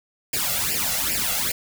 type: noise with flanger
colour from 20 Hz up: white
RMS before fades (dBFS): -24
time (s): 0.33-1.52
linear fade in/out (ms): 5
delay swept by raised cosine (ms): 0.4 to 1.5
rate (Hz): 2.5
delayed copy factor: +0.9
effects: none